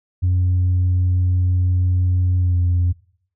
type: tone with pitch glide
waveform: sine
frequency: 90.6 to 88.28 Hz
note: F#2 to F2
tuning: -36 to +19 cents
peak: -12 dBFS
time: 0.22-2.93 s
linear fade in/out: 20 ms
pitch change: -45 cents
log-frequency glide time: 2.39-2.58 s
effects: noise-tail reverb RT60 0.6 s tail -23 dB re dry + tanh soft clip ceiling -12 dBFS